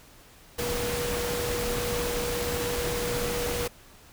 sine tone in noise, 482.1 Hz, B4, 42 cents flat, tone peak -30 dBFS, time 0.58-3.68 s, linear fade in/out 10 ms, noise pink, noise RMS -31 dBFS, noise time 0.58-3.68 s, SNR -2 dB, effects pink hiss -53 dBFS RMS until 4.12 s

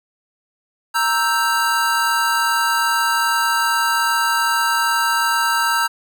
square chord, E diminished, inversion second, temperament equal, 932.3 / 1318.5 / 1568 Hz, Bb5 / E6 / G6, 0 / 0 / 0 cents, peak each -21 dBFS, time 0.94-5.88 s, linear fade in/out 20 ms, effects none

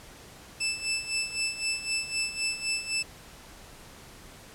20% pulse tone with tremolo, 2639 Hz, E7, 1 cent sharp, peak -21 dBFS, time 0.6-3.03 s, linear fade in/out 10 ms, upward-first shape sine, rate 3.9 Hz, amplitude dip 75%, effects pink hiss -49 dBFS RMS until 4.54 s + low-pass 12000 Hz 12 dB/octave

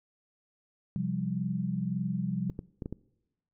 sine chord, C suspended fourth, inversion none, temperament just, 130.81 / 174.42 / 196.22 Hz, C3 / F3 / G3, 0 / -2 / +2 cents, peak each -35 / -32 / -33 dBFS, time 0.96-2.5 s, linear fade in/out 0 ms
clicks, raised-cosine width 3 ms, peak -23 dBFS, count 5, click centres 2.498 / 2.591 / 2.822 / 2.859 / 2.926 s
effects noise-tail reverb RT60 1.0 s tail -23 dB re dry

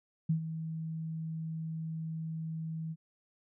sine tone with ADSR envelope, 160.8 Hz, E3, 43 cents flat, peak -24 dBFS, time 0.29-2.96 s, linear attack 9 ms, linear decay 99 ms, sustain -11 dB, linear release 46 ms, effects none

